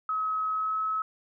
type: tone with pitch glide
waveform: sine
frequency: 1279 to 1289.4 Hz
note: D#6 to E6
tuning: +47 to -39 cents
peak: -26 dBFS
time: 0.09-1.02 s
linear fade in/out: 2 ms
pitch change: +14 cents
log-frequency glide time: 0.52-0.78 s
effects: none